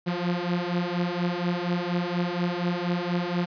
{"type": "beating tone pair", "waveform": "sawtooth", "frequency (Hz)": [173.7, 177.9], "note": ["F3", "F3"], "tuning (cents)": [-9, 32], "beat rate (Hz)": 4.2, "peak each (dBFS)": -24, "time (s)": [0.06, 3.46], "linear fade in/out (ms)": 20, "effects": ["resampled to 11025 Hz", "9-bit"]}